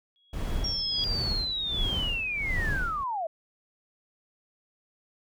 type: tone with exponential growth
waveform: sine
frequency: 3322 Hz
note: G#7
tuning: in tune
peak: -26 dBFS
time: 0.16-1.04 s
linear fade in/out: 0 ms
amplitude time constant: 190 ms
type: noise with tremolo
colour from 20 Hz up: brown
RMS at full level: -29 dBFS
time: 0.33-3.04 s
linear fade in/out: 5 ms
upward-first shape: sine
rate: 1.4 Hz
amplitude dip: 85%
type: linear sweep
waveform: sine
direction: down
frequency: 5600 to 620 Hz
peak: -28 dBFS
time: 0.64-3.27 s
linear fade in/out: 5 ms
effects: none